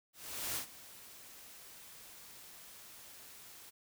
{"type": "noise with ADSR envelope", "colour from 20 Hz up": "white", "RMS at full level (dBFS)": -37, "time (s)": [0.13, 3.71], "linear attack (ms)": 430, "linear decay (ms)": 100, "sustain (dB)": -17, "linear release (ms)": 22, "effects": []}